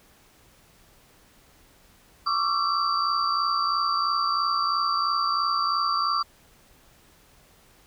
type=tone cluster; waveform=sine; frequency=1106 / 1169 / 1345 / 4660 Hz; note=C#6 / D6 / E6 / D8; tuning=-4 / -8 / +34 / -14 cents; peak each=-30 / -24 / -29 / -30 dBFS; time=2.26-6.23 s; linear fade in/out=10 ms; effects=pink hiss -57 dBFS RMS until 7.86 s